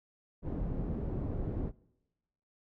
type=low-pass noise; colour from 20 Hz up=pink; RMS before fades=-35 dBFS; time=0.42-1.72 s; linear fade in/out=50 ms; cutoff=360 Hz; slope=12 dB/octave; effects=noise-tail reverb RT60 1.0 s tail -24 dB re dry

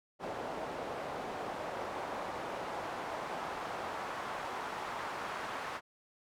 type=noise with band-pass filter sweep; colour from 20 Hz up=pink; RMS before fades=-40 dBFS; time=0.19-5.81 s; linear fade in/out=50 ms; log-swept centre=630 to 1100 Hz; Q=1.3; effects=none

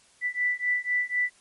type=beating tone pair; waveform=sine; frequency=1975.5 / 1979.5 Hz; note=B6 / B6; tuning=0 / +3 cents; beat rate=4 Hz; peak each=-27 dBFS; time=0.21-1.3 s; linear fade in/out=50 ms; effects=white hiss -59 dBFS RMS until 1.4 s + MP3 48 kbps

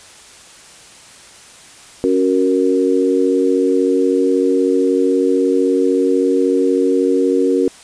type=chord; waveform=sine; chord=F# major; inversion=second; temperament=equal; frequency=277.2 / 370 / 466.2 Hz; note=C#4 / F#4 / A#4; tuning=0 / 0 / 0 cents; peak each=-16 dBFS; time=2.04-7.68 s; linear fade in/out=0 ms; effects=white hiss -41 dBFS RMS until 7.83 s + resampled to 22050 Hz

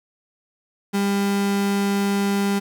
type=tone; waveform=35% pulse; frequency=199.7 Hz; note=G3; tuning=32 cents sharp; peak=-17 dBFS; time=0.93-2.6 s; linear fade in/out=20 ms; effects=9-bit

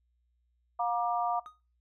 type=harmonic tone; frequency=237 Hz; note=A#3; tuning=29 cents sharp; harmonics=3 / 4 / 5; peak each=-30 / -32 / -34 dBFS; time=0.79-1.4 s; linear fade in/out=10 ms
type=tone with exponential decay; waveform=triangle; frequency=1245 Hz; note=D#6; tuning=1 cent sharp; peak=-38 dBFS; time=1.46-1.6 s; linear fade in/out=0 ms; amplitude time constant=29 ms
effects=noise-tail reverb RT60 0.3 s tail -21 dB re dry + added 60 Hz sine -70 dBFS peak until 1.8 s

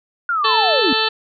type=linear sweep; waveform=sine; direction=down; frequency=1443 to 236 Hz; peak=-16 dBFS; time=0.29-0.93 s; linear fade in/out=2 ms
type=harmonic tone; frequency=440 Hz; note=A4; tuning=in tune; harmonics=1 / 2 / 3 / 4 / 6 / 7 / 8 / 9 / 10; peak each=-24 / -24 / -24 / -24 / -24 / -24 / -24 / -24 / -24 dBFS; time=0.44-1.09 s; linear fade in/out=10 ms
effects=none

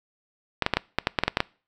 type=clicks; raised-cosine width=0.3 ms; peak=-4 dBFS; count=11; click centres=0.623 / 0.664 / 0.737 / 0.77 / 0.986 / 1.071 / 1.188 / 1.236 / 1.28 / 1.371 / 1.404 s; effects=noise-tail reverb RT60 0.4 s tail -24 dB re dry

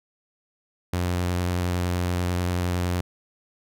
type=tone with vibrato; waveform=sawtooth; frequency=89 Hz; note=F2; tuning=33 cents sharp; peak=-19 dBFS; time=0.93-3.01 s; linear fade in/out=5 ms; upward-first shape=sine; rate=11 Hz; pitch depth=20 cents each way; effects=none

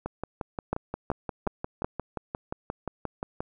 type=two click trains; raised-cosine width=1 ms; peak=-12 / -17 dBFS; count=4 / 20; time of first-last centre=0.73-1.845 / 0.06-3.405 s; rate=2.69 / 5.68 Hz; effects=none

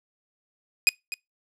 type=tone with echo; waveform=sawtooth; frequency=2489 Hz; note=D#7; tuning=in tune; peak=-11 dBFS; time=0.87-0.89 s; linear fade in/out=0 ms; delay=250 ms; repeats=1; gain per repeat=-15 dB; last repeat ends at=1.14 s; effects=noise-tail reverb RT60 0.2 s tail -26 dB re dry + low-pass 12000 Hz 12 dB/octave

